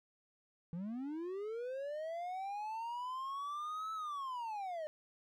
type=linear two-way sweep; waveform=triangle; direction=up then down; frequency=161.9 to 1315 to 597 Hz; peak=-37 dBFS; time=0.73-4.87 s; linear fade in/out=0 ms; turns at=3.93 s; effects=none